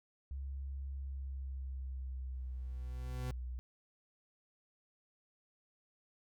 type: tone with pitch glide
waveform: sine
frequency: 68 to 62 Hz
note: C#2 to B1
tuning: -33 to +7 cents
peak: -39 dBFS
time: 0.31-3.59 s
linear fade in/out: 0 ms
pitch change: -160 cents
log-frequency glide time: 0.95-3.14 s
type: tone with exponential growth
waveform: 40% pulse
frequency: 125.7 Hz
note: B2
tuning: 31 cents sharp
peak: -37 dBFS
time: 2.34-3.31 s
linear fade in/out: 0 ms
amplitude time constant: 210 ms
effects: none